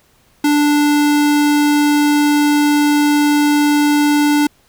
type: tone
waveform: square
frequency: 293.7 Hz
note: D4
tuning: in tune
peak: -11 dBFS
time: 0.44-4.47 s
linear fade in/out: 5 ms
effects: pink hiss -54 dBFS RMS until 4.68 s